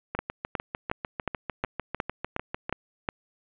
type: two click trains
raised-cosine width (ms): 0.5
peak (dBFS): -15 / -12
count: 18 / 9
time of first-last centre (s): 0.15-2.695 / 0.19-3.089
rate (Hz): 6.68 / 2.76
effects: resampled to 8000 Hz + 7-bit